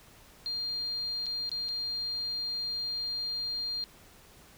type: tone with dropouts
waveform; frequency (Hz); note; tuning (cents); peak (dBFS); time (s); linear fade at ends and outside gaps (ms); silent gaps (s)
sine; 4200; C8; +6; -31; 0.46-3.84; 0; 1.259-1.265 / 1.493-1.516 / 1.685-1.689
effects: pink hiss -56 dBFS RMS until 4.57 s